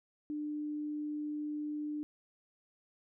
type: tone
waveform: sine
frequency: 298.8 Hz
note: D4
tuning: 30 cents sharp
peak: -35 dBFS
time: 0.3-2.03 s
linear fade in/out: 0 ms
effects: none